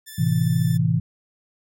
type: tone with vibrato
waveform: 5% pulse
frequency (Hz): 1760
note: A6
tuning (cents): 0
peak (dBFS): -27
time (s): 0.06-0.78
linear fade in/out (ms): 20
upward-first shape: sine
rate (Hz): 14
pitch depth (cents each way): 17
type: chord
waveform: sine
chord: A minor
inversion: none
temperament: equal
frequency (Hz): 110 / 130.81 / 164.81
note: A2 / C3 / E3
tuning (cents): 0 / 0 / 0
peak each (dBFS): -23 / -22 / -20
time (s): 0.18-1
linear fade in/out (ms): 10
effects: none